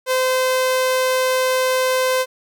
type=tone; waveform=sawtooth; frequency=515 Hz; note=C5; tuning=28 cents flat; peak=-12 dBFS; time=0.06-2.26 s; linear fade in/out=50 ms; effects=none